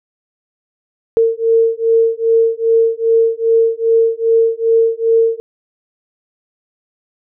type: beating tone pair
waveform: sine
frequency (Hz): 453.7 / 456.2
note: A#4 / A#4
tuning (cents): -47 / -37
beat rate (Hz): 2.5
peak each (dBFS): -13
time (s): 1.17-5.4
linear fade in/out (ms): 0
effects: none